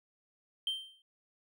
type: tone with exponential decay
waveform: triangle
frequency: 3136 Hz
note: G7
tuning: in tune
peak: -26 dBFS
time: 0.67-1.02 s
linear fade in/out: 2 ms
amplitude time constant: 75 ms
effects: tanh soft clip ceiling -24 dBFS